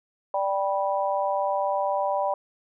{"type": "harmonic tone", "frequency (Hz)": 196, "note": "G3", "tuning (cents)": 0, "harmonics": [3, 4, 5], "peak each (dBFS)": [-26, -27, -28], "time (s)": [0.34, 2.34], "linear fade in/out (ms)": 2, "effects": []}